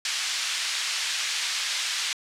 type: band-pass noise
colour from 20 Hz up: white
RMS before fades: -28 dBFS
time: 0.05-2.13 s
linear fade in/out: 2 ms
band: 1800 to 5500 Hz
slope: 12 dB/octave
effects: low-pass 9000 Hz 12 dB/octave